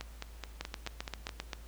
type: two click trains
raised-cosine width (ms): 0.2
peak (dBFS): -21 / -19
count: 7 / 8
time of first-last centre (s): 0.01-1.292 / 0.61-1.532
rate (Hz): 4.68 / 7.59
effects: added 55 Hz sine -47 dBFS peak until 1.67 s + pink hiss -58 dBFS RMS until 1.67 s